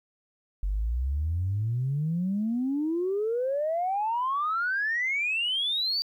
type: exponential sweep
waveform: sine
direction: up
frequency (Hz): 45.98 to 4688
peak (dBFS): -24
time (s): 0.63-6.02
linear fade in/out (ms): 0
effects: tanh soft clip ceiling -20 dBFS + 11-bit